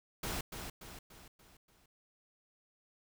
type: noise with echo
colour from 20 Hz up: pink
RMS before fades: -38 dBFS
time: 0.23-0.41 s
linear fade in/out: 5 ms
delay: 290 ms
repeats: 5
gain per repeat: -6 dB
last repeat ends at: 1.86 s
effects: none